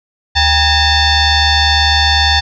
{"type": "tone with frequency modulation", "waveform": "sine", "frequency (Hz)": 1819, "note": "A#6", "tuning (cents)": -43, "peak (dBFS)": -8, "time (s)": [0.35, 2.41], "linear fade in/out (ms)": 20, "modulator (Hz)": 872, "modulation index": 3.5, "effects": []}